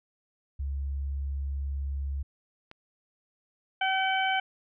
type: tone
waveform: sine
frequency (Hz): 69.3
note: C#2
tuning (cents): 0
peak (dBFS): -29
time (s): 0.59-2.23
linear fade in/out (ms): 10
type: click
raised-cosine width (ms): 0.3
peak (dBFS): -29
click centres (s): 2.714
type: harmonic tone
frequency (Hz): 764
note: G5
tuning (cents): -45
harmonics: 1 / 2 / 3 / 4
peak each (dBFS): -27 / -30 / -32 / -33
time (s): 3.81-4.4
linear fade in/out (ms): 5
effects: none